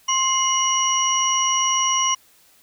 sine tone cluster, 1058 / 2107 / 2927 / 5760 Hz, C6 / C7 / F#7 / F#8, +19 / +12 / -19 / -47 cents, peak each -21 / -30 / -24 / -21 dBFS, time 0.08-2.15 s, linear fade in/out 10 ms, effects white hiss -55 dBFS RMS until 2.62 s

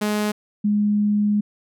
sawtooth / sine tone pair in turn, 210 / 207.7 Hz, G#3 / G#3, +19 / 0 cents, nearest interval unison, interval 19 cents, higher first, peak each -16 dBFS, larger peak neither, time 0.01-0.32 / 0.64-1.41 s, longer second, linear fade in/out 10 ms, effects none

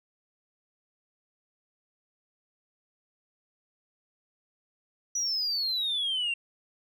sine exponential sweep, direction down, 5920 to 2725 Hz, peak -25 dBFS, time 5.15-6.34 s, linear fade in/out 5 ms, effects tanh soft clip ceiling -24 dBFS

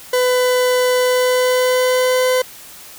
40% pulse tone with pitch glide, 501 to 509.2 Hz, B4 to C5, +25 to -47 cents, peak -12 dBFS, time 0.13-2.42 s, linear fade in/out 5 ms, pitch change +28 cents, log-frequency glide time 0.96-2.29 s, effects white hiss -38 dBFS RMS until 2.98 s

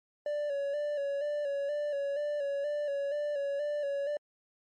triangle tone with vibrato, 575 Hz, D5, 37 cents flat, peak -28 dBFS, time 0.26-4.17 s, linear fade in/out 2 ms, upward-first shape square, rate 2.1 Hz, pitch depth 42 cents each way, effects MP3 48 kbps

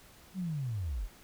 sine linear sweep, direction down, 196 to 33.6 Hz, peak -32 dBFS, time 0.34-1.09 s, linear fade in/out 50 ms, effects pink hiss -57 dBFS RMS until 1.23 s

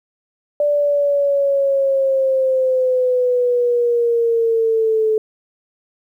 sine linear sweep, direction down, 587.3 to 433 Hz, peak -13 dBFS, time 0.6-5.18 s, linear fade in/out 2 ms, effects 9-bit

